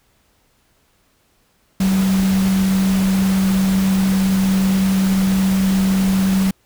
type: tone in noise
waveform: sine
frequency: 191.1 Hz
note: G3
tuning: 44 cents flat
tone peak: -13 dBFS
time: 1.8-6.51 s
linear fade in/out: 5 ms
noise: pink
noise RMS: -27 dBFS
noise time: 1.8-6.51 s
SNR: +11 dB
effects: pink hiss -60 dBFS RMS until 6.65 s